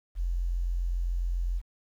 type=tone; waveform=sine; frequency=43.65 Hz; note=F1; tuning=in tune; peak=-26 dBFS; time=0.15-1.62 s; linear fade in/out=50 ms; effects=10-bit